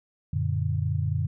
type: chord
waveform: sine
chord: Gb augmented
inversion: none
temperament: equal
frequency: 92.5 / 116.54 / 146.83 Hz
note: Gb2 / Bb2 / D3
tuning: 0 / 0 / 0 cents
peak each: -27 / -29 / -28 dBFS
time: 0.33-1.27 s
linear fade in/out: 5 ms
effects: none